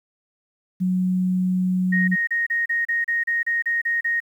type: tone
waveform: sine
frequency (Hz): 183.9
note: F#3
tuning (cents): -10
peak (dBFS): -18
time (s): 0.8-2.16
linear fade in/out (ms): 20
type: tone bursts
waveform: sine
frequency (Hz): 1865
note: A#6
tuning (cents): 0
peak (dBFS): -19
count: 12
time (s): 1.92-4.203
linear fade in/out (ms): 10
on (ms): 160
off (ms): 33
effects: 9-bit